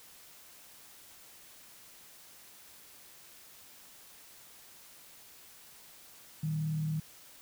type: tone with frequency modulation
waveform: sine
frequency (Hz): 155.56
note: D#3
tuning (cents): 0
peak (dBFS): -30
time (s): 6.43-7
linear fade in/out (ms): 5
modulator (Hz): 37.8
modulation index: 0.32
effects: white hiss -55 dBFS RMS until 7.41 s